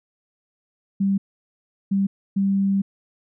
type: tone bursts at uneven times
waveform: sine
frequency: 196.2 Hz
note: G3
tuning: 2 cents sharp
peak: -17 dBFS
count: 3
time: 1-1.18 / 1.91-2.07 / 2.36-2.82 s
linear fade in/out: 10 ms
effects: none